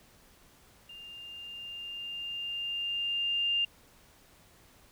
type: tone with level ramp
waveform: sine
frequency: 2801 Hz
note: F7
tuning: 4 cents sharp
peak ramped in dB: -45 to -25 dBFS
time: 0.89-3.65 s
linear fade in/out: 5 ms
effects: pink hiss -60 dBFS RMS until 4.91 s